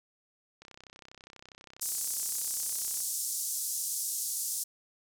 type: click train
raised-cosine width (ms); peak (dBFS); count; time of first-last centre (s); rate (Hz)
0.2; -32; 78; 0.62-3.004; 32.3
type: band-pass noise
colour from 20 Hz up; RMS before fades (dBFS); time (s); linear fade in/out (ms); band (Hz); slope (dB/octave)
white; -34; 1.81-4.64; 10; 5800 to 12000; 24
effects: none